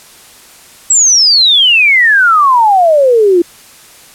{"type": "exponential sweep", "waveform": "sine", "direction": "down", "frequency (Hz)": [7830, 334.9], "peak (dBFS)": -4, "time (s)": [0.9, 3.42], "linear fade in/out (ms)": 5, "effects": ["white hiss -38 dBFS RMS until 4.14 s", "low-pass 12000 Hz 12 dB/octave"]}